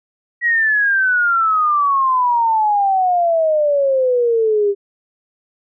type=exponential sweep; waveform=sine; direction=down; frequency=1927 to 396.6 Hz; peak=-12 dBFS; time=0.41-4.75 s; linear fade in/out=50 ms; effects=none